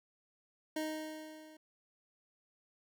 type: tone with level ramp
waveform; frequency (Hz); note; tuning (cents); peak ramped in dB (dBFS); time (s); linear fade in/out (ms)
25% pulse; 311.3; D#4; +1; -30 to -51; 0.76-1.57; 5
effects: none